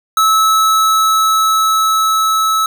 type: tone with level ramp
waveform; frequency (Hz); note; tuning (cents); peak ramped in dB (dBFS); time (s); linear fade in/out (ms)
square; 1300; E6; -24; -9 to -12; 0.17-2.66; 2
effects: none